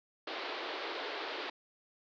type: band-pass noise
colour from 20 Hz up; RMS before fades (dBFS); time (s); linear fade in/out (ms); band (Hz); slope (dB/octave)
pink; -40; 0.27-1.5; 5; 320 to 4500; 48
effects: none